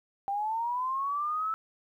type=linear sweep; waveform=sine; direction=up; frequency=784 to 1318.5 Hz; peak=-28 dBFS; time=0.28-1.54 s; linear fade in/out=0 ms; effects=11-bit